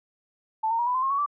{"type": "tone with pitch steps", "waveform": "sine", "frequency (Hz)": [880, 915.8, 953, 991.8, 1032.1, 1074.1, 1117.7, 1163.2], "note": ["A5", "A#5", "A#5", "B5", "C6", "C6", "C#6", "D6"], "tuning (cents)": [0, -31, 38, 7, -24, 45, 14, -17], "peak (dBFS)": -22, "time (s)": [0.63, 1.262], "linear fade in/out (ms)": 10, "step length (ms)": 79, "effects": []}